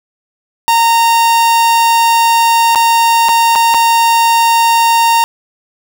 45% pulse tone with dropouts, 923 Hz, A#5, 17 cents flat, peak -7 dBFS, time 0.68-5.24 s, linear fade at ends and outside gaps 0 ms, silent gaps 2.749-2.757 / 3.286-3.291 / 3.553-3.558 / 3.741-3.745 s, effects none

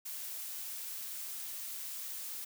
blue noise, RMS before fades -42 dBFS, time 0.05-2.45 s, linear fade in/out 10 ms, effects none

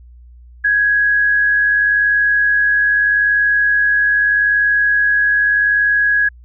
sine tone pair together, 1568 / 1668.8 Hz, G6 / G#6, 0 / +8 cents, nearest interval minor second, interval 108 cents, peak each -23 / -11 dBFS, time 0.64-6.29 s, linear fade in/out 10 ms, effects added 60 Hz sine -38 dBFS peak until 6.44 s

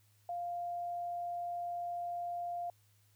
sine tone, 698.5 Hz, F5, in tune, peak -36 dBFS, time 0.29-2.7 s, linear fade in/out 2 ms, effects added 104 Hz sine -67 dBFS peak until 3.15 s + white hiss -72 dBFS RMS until 3.15 s

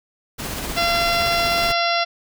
pink noise with tremolo, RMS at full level -27 dBFS, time 0.38-1.73 s, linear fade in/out 20 ms, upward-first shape sine, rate 16 Hz, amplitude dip 25%
harmonic tone, 685 Hz, F5, 34 cents flat, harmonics 1 / 2 / 3 / 4 / 5 / 6 / 7 / 8, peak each -21 / -24 / -26 / -27 / -28 / -29 / -29 / -30 dBFS, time 0.76-2.05 s, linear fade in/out 20 ms
effects none

